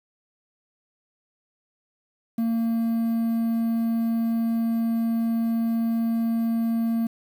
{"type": "tone with quantisation", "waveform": "triangle", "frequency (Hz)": 228.9, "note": "A#3", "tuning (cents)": -31, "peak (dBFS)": -19, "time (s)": [2.38, 7.07], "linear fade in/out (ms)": 5, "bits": 8, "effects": []}